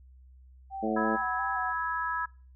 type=tone with vibrato; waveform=sine; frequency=761 Hz; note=F#5; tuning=48 cents sharp; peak=-34 dBFS; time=0.7-1.74 s; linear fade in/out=50 ms; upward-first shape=square; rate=2.9 Hz; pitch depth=37 cents each way
type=harmonic tone; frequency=110 Hz; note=A2; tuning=in tune; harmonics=2 / 3 / 4 / 5 / 6; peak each=-31 / -33 / -34 / -35 / -36 dBFS; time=0.82-1.17 s; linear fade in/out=20 ms
type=chord; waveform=sine; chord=E major; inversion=second; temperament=equal with one note detuned; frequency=987.8 / 1297.4 / 1661.2 Hz; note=B5 / E6 / G#6; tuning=0 / -28 / 0 cents; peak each=-33 dBFS; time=0.96-2.26 s; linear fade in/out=10 ms
effects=noise-tail reverb RT60 0.4 s tail -24 dB re dry + added 64 Hz sine -51 dBFS peak until 2.55 s